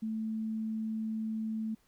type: tone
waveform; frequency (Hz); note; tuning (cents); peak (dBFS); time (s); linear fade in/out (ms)
sine; 220; A3; 0; -32; 0.02-1.75; 10
effects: pink hiss -70 dBFS RMS until 1.87 s